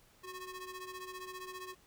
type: ring-modulated tone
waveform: sawtooth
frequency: 729 Hz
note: F#5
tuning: 26 cents flat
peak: -37 dBFS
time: 0.23-1.75 s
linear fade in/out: 20 ms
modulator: 357 Hz
effects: pink hiss -65 dBFS RMS until 1.86 s